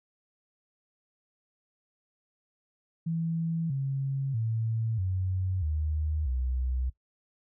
sine tone with pitch steps, 164.81 / 136.21 / 112.57 / 93.03 / 76.89 / 63.54 Hz, E3 / C#3 / A2 / F#2 / D#2 / B1, 0 / -30 / +40 / +10 / -20 / +50 cents, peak -27 dBFS, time 3.06-6.9 s, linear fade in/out 10 ms, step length 640 ms, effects noise-tail reverb RT60 0.1 s tail -17 dB re dry

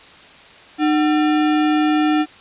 sine tone with sample-and-hold, 304.2 Hz, D#4, 39 cents flat, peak -13 dBFS, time 0.78-2.26 s, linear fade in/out 50 ms, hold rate 1050 Hz, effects white hiss -43 dBFS RMS until 2.4 s + resampled to 8000 Hz

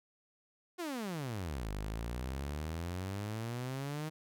sawtooth exponential two-way sweep, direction down then up, 370 to 49 to 158.3 Hz, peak -33 dBFS, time 0.78-4.1 s, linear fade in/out 20 ms, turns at 1.71 s, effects none

